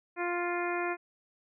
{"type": "harmonic tone", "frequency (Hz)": 350, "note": "F4", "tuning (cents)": 4, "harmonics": [1, 2, 3, 4, 5, 6, 7], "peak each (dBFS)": [-33, -36, -38, -39, -40, -41, -41], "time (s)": [0.16, 0.97], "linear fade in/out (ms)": 50, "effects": []}